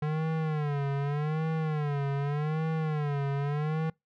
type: tone with vibrato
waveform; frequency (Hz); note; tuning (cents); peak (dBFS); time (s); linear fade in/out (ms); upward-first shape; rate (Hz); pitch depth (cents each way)
square; 149.4; D3; +30; -28; 0.02-3.9; 5; sine; 0.84; 120
effects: noise-tail reverb RT60 0.2 s tail -26 dB re dry + low-pass 2000 Hz 12 dB/octave